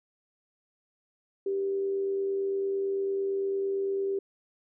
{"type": "tone with amplitude modulation", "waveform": "sine", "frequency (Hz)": 392, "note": "G4", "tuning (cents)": 0, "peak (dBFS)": -25, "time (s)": [1.46, 4.19], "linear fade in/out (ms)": 5, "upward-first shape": "sine", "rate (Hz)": 88.9, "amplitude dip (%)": 30, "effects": []}